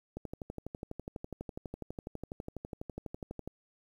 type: click train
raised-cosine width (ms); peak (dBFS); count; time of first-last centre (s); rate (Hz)
2; -26; 41; 0.17-3.476; 12.1
effects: 10-bit